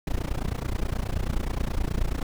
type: noise with amplitude modulation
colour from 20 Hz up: brown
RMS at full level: -23 dBFS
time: 0.07-2.23 s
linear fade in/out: 2 ms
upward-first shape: sine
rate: 29.4 Hz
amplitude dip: 95%
effects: none